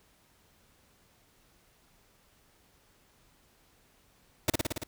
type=noise with echo; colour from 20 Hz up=pink; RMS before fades=-25 dBFS; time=4.48-4.5 s; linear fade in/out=2 ms; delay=56 ms; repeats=6; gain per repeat=-2 dB; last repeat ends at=4.836 s; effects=pink hiss -65 dBFS RMS until 4.87 s